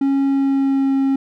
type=tone with pitch glide; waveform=triangle; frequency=274.6 to 270.8 Hz; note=C#4 to C#4; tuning=-16 to -40 cents; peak=-12 dBFS; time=0.01-1.16 s; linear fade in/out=5 ms; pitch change=-24 cents; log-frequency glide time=0.26-0.95 s; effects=none